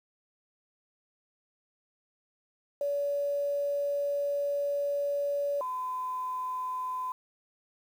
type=tone pair in turn; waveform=sine; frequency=570 / 1015.6 Hz; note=C#5 / B5; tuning=+48 / +48 cents; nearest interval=minor seventh; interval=1000 cents; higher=second; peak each=-27 / -31 dBFS; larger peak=first; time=2.81-5.61 / 5.61-7.12 s; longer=first; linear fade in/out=2 ms; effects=9-bit